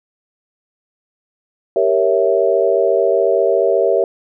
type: chord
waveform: sine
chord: G diminished seventh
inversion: none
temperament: equal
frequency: 392 / 466.2 / 554.4 / 659.3 Hz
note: G4 / Bb4 / Db5 / Fb5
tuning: 0 / 0 / 0 / 0 cents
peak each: -17 dBFS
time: 1.76-4.04 s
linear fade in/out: 2 ms
effects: none